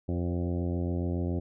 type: harmonic tone with a mistuned harmonic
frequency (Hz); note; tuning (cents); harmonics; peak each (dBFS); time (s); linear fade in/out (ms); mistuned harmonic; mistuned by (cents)
87.31; F2; 0; 1 / 2 / 3 / 4 / 5 / 6 / 7 / 8 / 9; -30 / -34 / -35 / -37 / -44 / -43 / -46 / -49 / -54; 0.08-1.4; 10; 6; +22
effects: none